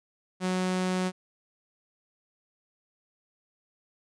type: tone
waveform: sawtooth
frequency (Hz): 184.3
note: F#3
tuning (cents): -7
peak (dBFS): -22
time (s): 0.4-1.12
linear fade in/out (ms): 50
effects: resampled to 22050 Hz